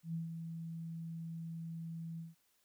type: tone with ADSR envelope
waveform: sine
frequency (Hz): 164.81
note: E3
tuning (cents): 0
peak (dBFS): -35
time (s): 0.03-2.35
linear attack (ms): 110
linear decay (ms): 140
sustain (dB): -6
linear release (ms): 160
effects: white hiss -75 dBFS RMS until 2.64 s